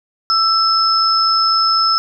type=tone pair together; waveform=sine; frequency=1326 / 5216 Hz; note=E6 / E8; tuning=+10 / -19 cents; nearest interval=2 octaves; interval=2371 cents; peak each=-14 dBFS; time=0.3-1.98 s; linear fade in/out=0 ms; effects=none